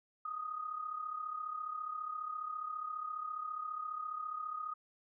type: tone with amplitude modulation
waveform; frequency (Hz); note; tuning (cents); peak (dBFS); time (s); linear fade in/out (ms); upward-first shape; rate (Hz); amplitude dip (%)
sine; 1244.5; D#6; 0; -35; 0.25-4.74; 5; sine; 34.7; 65
effects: none